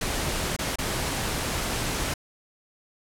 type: noise with dropouts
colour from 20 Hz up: pink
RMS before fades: -28 dBFS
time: 0.01-2.14 s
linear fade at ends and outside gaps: 5 ms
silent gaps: 0.565-0.588 / 0.758-0.785 s
effects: low-pass 12000 Hz 12 dB/octave